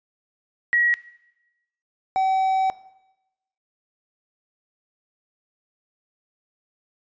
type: tone pair in turn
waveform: sine / triangle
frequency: 1911 / 762.8 Hz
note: A#6 / G5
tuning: +43 / -47 cents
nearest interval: octave + major third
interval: 1590 cents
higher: first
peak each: -16 dBFS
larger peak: neither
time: 0.73-0.94 / 2.16-2.7 s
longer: second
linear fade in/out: 0 ms
effects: noise-tail reverb RT60 0.9 s tail -18 dB re dry + resampled to 16000 Hz